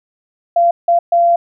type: tone bursts at uneven times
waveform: sine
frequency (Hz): 687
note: F5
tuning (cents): -29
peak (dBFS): -8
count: 3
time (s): 0.56-0.71 / 0.88-0.99 / 1.12-1.36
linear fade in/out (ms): 5
effects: none